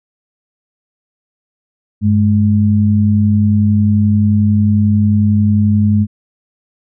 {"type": "tone pair together", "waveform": "sine", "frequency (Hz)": [99.39, 210.6], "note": ["G2", "G#3"], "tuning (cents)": [24, 24], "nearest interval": "octave + minor second", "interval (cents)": 1300, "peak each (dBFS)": -11, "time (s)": [2.01, 6.07], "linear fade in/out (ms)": 50, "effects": []}